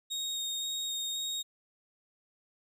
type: tone with vibrato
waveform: 30% pulse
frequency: 3729 Hz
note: A#7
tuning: in tune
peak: -30 dBFS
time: 0.1-1.43 s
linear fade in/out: 20 ms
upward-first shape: square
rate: 1.9 Hz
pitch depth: 9 cents each way
effects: none